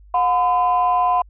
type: tone pair together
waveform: sine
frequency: 721.4 / 1014 Hz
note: F#5 / B5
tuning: -44 / +45 cents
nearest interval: tritone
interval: 589 cents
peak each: -16 / -16 dBFS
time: 0.14-1.22 s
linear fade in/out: 5 ms
effects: tanh soft clip ceiling -9 dBFS + added 50 Hz sine -43 dBFS peak until 1.29 s